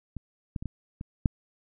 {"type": "clicks", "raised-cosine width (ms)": 5, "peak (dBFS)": [-24, -19, -24, -20, -24, -9], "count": 6, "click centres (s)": [0.167, 0.562, 0.625, 0.657, 1.011, 1.258], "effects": []}